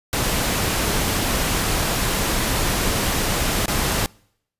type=noise with dropouts; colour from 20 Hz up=pink; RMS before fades=-21 dBFS; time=0.13-4.06 s; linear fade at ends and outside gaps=0 ms; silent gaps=3.658-3.681 s; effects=noise-tail reverb RT60 0.7 s tail -26 dB re dry + resampled to 32000 Hz